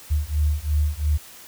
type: beating tone pair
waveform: sine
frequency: 73.42 / 76.32 Hz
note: D2 / D#2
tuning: 0 / -33 cents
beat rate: 2.9 Hz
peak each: -22 dBFS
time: 0.1-1.18 s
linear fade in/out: 20 ms
effects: white hiss -44 dBFS RMS until 1.47 s